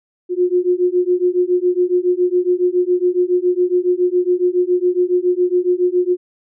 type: beating tone pair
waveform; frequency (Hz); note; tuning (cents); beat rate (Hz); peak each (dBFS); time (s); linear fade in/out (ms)
sine; 355.6 / 362.8; F4 / F#4; +31 / -34; 7.2; -16; 0.29-6.17; 50
effects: none